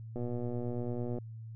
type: click train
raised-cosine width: 2 ms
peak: -25 dBFS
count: 125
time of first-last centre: 0.16-1.185 s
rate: 121 Hz
effects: added 112 Hz sine -42 dBFS peak until 1.55 s